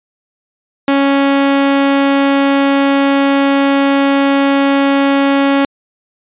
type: tone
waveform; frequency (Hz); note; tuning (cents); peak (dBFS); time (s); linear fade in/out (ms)
sawtooth; 277.2; C#4; 0; -5; 0.88-5.65; 2
effects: resampled to 8000 Hz